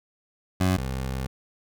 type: tone pair in turn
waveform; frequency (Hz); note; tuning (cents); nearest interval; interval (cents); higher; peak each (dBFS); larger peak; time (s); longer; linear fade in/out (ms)
20% pulse; 92.5 / 65.41; F#2 / C2; 0 / 0; tritone; 600; first; -15 / -23; first; 0.6-0.77 / 0.77-1.27; second; 10
effects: none